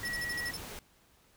pink noise, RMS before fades -44 dBFS, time 0-0.79 s, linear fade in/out 0 ms
sine tone, 1921 Hz, B6, 48 cents flat, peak -34 dBFS, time 0.03-0.51 s, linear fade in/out 5 ms
sawtooth tone bursts, 5300 Hz, E8, 9 cents sharp, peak -35 dBFS, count 7, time 0.05-0.569 s, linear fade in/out 2 ms, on 33 ms, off 48 ms
effects pink hiss -65 dBFS RMS until 1.36 s

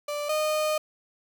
35% pulse tone pair in turn, 587.3 / 614.5 Hz, D5 / D#5, 0 / -22 cents, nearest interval minor second, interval 78 cents, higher second, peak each -27 / -22 dBFS, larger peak second, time 0.08-0.29 / 0.29-0.78 s, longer second, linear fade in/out 5 ms, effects none

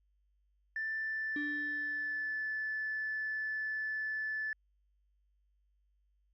sine tone with pitch glide, 1769 to 1742.6 Hz, A6 to A6, +9 to -17 cents, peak -33 dBFS, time 0.76-4.53 s, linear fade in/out 2 ms, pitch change -26 cents, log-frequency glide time 0.95-2.15 s
sine tone with exponential decay, 294.3 Hz, D4, 4 cents sharp, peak -33 dBFS, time 1.36-2.56 s, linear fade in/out 2 ms, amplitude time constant 260 ms
effects tanh soft clip ceiling -29 dBFS + added 50 Hz sine -70 dBFS peak until 6.33 s

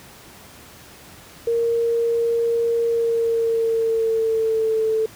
sine tone with pitch glide, 464.9 to 440.8 Hz, A#4 to A4, -5 to +3 cents, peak -17 dBFS, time 1.47-5.06 s, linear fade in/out 5 ms, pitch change -92 cents, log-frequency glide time 2.84-4.84 s, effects pink hiss -44 dBFS RMS until 5.15 s + high-pass 60 Hz 12 dB/octave

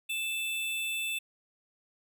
square tone pair together, 2637 / 3524 Hz, E7 / A7, 0 / +2 cents, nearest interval perfect fourth, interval 502 cents, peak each -33 / -37 dBFS, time 0.09-1.19 s, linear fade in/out 10 ms, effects none

